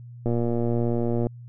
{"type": "click train", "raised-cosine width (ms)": 2, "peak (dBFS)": -13, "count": 120, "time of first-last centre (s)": [0.26, 1.268], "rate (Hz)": 118, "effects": ["added 120 Hz sine -39 dBFS peak until 1.48 s"]}